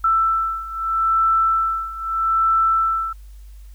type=beating tone pair; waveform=sine; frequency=1328 / 1328.79 Hz; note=E6 / E6; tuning=+12 / +13 cents; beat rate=0.79 Hz; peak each=-21 / -18 dBFS; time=0.04-3.13 s; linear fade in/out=5 ms; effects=added 50 Hz sine -37 dBFS peak until 3.74 s + white hiss -58 dBFS RMS until 3.74 s